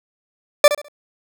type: tone with echo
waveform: 40% pulse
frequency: 587.3 Hz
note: D5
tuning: in tune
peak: -4 dBFS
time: 0.64-0.68 s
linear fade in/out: 2 ms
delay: 68 ms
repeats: 3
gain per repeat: -12 dB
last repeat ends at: 0.884 s
effects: none